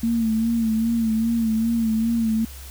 sine tone with vibrato, 226.1 Hz, A3, 47 cents sharp, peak -18 dBFS, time 0.03-2.45 s, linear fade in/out 5 ms, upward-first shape sine, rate 2.5 Hz, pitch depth 51 cents each way, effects added 67 Hz sine -37 dBFS peak until 2.7 s + white hiss -43 dBFS RMS until 2.7 s

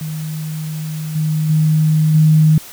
sine tone with level steps, 155.56 Hz, D#3, in tune, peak -21 / -14 / -10 / -7 dBFS, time 0.01-2.58 s, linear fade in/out 2 ms, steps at 1.15 / 1.49 / 2.14 s, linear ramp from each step 10 ms, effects white hiss -36 dBFS RMS until 2.72 s

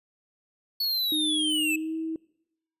square linear sweep, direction down, 4435 to 2569 Hz, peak -25 dBFS, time 0.8-1.76 s, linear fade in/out 5 ms
sine tone with pitch glide, 307.5 to 322 Hz, D#4 to E4, -20 to -41 cents, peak -28 dBFS, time 1.12-2.16 s, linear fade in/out 2 ms, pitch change +79 cents, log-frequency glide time 1.61-1.96 s
effects noise-tail reverb RT60 0.8 s tail -23 dB re dry + resampled to 32000 Hz

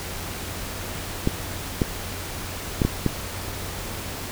clicks, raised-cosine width 3 ms, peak -6 dBFS, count 5, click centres 1.274 / 1.818 / 2.818 / 2.85 / 3.063 s, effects added 91 Hz sine -38 dBFS peak until 4.31 s + pink hiss -33 dBFS RMS until 4.31 s

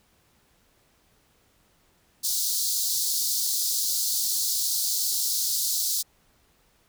pink high-pass noise, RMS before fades -26 dBFS, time 2.23-6.03 s, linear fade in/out 20 ms, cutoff 4100 Hz, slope 48 dB/octave, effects pink hiss -64 dBFS RMS until 6.88 s

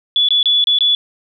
sine tone with dropouts, 3430 Hz, A7, 45 cents flat, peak -10 dBFS, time 0.16-0.95 s, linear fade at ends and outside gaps 1 ms, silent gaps 0.287-0.306 / 0.429-0.457 / 0.641-0.671 / 0.787-0.807 s, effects none

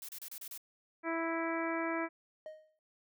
blue noise bursts, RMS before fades -45 dBFS, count 6, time 0.02-0.577 s, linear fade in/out 2 ms, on 67 ms, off 31 ms
harmonic tone, 329.6 Hz, E4, in tune, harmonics 1 / 2 / 3 / 4 / 5 / 6 / 7, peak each -36 / -39 / -41 / -42 / -43 / -44 / -44 dBFS, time 1.03-2.09 s, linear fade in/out 50 ms
triangle tone with exponential decay, 622.3 Hz, D#5, in tune, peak -38 dBFS, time 2.46-2.79 s, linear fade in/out 1 ms, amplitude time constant 70 ms
effects none

